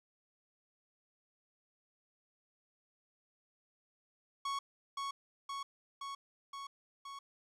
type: tone with echo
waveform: 45% pulse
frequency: 1108.7 Hz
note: C#6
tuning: in tune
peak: -35 dBFS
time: 4.45-4.59 s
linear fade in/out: 5 ms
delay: 520 ms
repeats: 5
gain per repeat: -2 dB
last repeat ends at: 7.19 s
effects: low-pass 7000 Hz 12 dB/octave + 12-bit